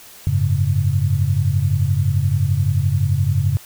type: chord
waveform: sine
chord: F# suspended second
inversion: none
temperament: just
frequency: 92.5 / 104.06 / 138.75 Hz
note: F#2 / G#2 / C#3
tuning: 0 / +4 / +2 cents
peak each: -19 dBFS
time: 0.27-3.57 s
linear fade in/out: 0 ms
effects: white hiss -42 dBFS RMS until 3.65 s